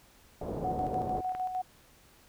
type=low-pass noise; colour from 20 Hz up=white; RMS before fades=-36 dBFS; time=0.41-1.21 s; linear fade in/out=5 ms; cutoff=620 Hz; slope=24 dB/octave
type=tone with tremolo; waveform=sine; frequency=740 Hz; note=F#5; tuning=in tune; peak=-29 dBFS; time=0.64-1.62 s; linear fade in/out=10 ms; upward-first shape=square; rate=6.6 Hz; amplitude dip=50%
type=clicks; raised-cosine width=0.5 ms; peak=-36 / -26 dBFS; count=2; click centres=1.294 / 1.35 s
effects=pink hiss -60 dBFS RMS until 2.28 s